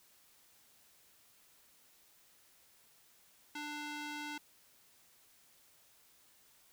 square tone with band-pass filter, 296.5 Hz, D4, 17 cents sharp, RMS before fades -43 dBFS, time 3.55-4.38 s, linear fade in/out 5 ms, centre 2500 Hz, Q 0.6, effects white hiss -66 dBFS RMS until 6.72 s

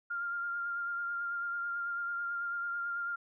sine tone with vibrato, 1398 Hz, F6, 1 cent sharp, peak -33 dBFS, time 0.1-3.16 s, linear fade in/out 10 ms, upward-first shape sine, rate 9.1 Hz, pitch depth 19 cents each way, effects none

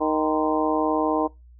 harmonic tone with a mistuned harmonic, 155.5 Hz, D#3, 1 cent flat, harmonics 2 / 3 / 4 / 5 / 6 / 7, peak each -24 / -26 / -27 / -28 / -29 / -29 dBFS, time 0-1.28 s, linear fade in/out 20 ms, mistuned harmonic 7, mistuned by -92 cents, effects noise-tail reverb RT60 0.2 s tail -21 dB re dry + added 60 Hz sine -46 dBFS peak until 1.59 s

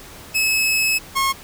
sawtooth tone pair in turn, 2585 / 1083.9 Hz, E7 / C#6, -34 / -39 cents, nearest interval octave + minor third, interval 1505 cents, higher first, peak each -13 dBFS, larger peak neither, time 0.34-0.99 / 1.15-1.33 s, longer first, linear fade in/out 20 ms, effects pink hiss -40 dBFS RMS until 1.43 s

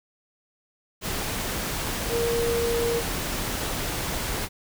sine tone in noise, 468.2 Hz, A#4, 8 cents sharp, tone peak -23 dBFS, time 2.09-3.03 s, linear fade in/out 50 ms, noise pink, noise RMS -29 dBFS, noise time 1.01-4.49 s, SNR +3 dB, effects none

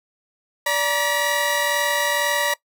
sawtooth tone cluster, 581 / 948 / 1938 Hz, D5 / A#5 / B6, -19 / +29 / -33 cents, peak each -20 dBFS, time 0.66-2.54 s, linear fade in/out 5 ms, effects noise-tail reverb RT60 0.1 s tail -20 dB re dry

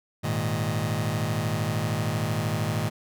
sawtooth chord, Ab suspended second, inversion none, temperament just, 103.83 / 116.8 / 155.74 Hz, Ab2 / Bb2 / Eb3, 0 / +4 / +2 cents, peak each -25 dBFS, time 0.23-2.9 s, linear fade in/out 20 ms, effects none

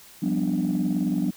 sine chord, G dominant seventh, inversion third, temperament equal with one note detuned, 177.26 / 196 / 246.9 / 293.7 Hz, F3 / G3 / B3 / D4, +26 / 0 / 0 / 0 cents, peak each -26 dBFS, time 0.22-1.31 s, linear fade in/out 10 ms, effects tanh soft clip ceiling -16 dBFS + white hiss -49 dBFS RMS until 1.36 s

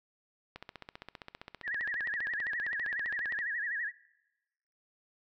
click train, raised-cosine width 0.3 ms, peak -27 dBFS, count 44, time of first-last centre 0.56-3.389 s, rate 15.2 Hz
sine tone with vibrato, 1786 Hz, A6, 25 cents sharp, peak -32 dBFS, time 1.63-3.92 s, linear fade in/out 50 ms, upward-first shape sine, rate 12 Hz, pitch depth 150 cents each way
effects noise-tail reverb RT60 1.0 s tail -21 dB re dry

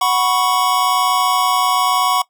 square chord, F# suspended fourth, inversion none, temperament equal, 740 / 987.8 / 1108.7 Hz, F#5 / B5 / C#6, 0 / 0 / 0 cents, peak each -20 / -20 / -17 dBFS, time 0.01-2.22 s, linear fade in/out 5 ms, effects noise-tail reverb RT60 0.1 s tail -20 dB re dry

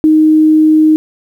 sine tone, 311.1 Hz, D#4, in tune, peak -4 dBFS, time 0.04-0.96 s, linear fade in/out 0 ms, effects 7-bit

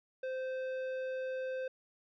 sine tone with tanh clipping, 519 Hz, C5, 14 cents flat, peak -37 dBFS, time 0.23-1.68 s, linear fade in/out 5 ms, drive 11 dB, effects none

